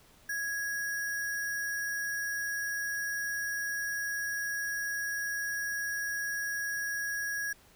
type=tone with sample-and-hold; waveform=sine; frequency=1661.2 Hz; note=G#6; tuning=in tune; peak=-31 dBFS; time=0.29-7.53 s; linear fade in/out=5 ms; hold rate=7350 Hz; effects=pink hiss -60 dBFS RMS until 7.75 s